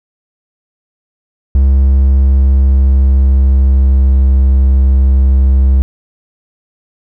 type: tone with pitch glide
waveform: triangle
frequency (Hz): 67.4 to 66.36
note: C#2 to C2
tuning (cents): -48 to +25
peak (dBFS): -3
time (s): 1.55-5.82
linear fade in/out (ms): 0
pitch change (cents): -27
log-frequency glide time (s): 1.69-4.32
effects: none